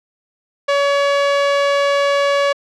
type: tone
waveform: sawtooth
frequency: 565 Hz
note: C#5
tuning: 33 cents sharp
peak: -9 dBFS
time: 0.68-2.53 s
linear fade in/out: 10 ms
effects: low-pass 4000 Hz 12 dB/octave